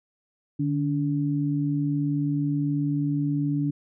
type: tone pair together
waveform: sine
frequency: 148.01 / 286.6 Hz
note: D3 / D4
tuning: +14 / -42 cents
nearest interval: major seventh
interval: 1144 cents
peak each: -25 dBFS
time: 0.59-3.71 s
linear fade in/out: 10 ms
effects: none